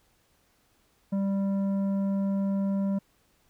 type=tone with tanh clipping; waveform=sine; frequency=196.5 Hz; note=G3; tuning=4 cents sharp; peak=-26 dBFS; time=1.12-2.99 s; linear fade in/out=10 ms; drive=9 dB; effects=pink hiss -67 dBFS RMS until 3.49 s